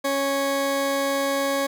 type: tone pair together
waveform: 20% pulse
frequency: 276.4 / 552.8 Hz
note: C#4 / C#5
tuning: -5 / -5 cents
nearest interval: octave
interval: 1200 cents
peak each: -21 dBFS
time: 0.04-1.67 s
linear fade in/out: 10 ms
effects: none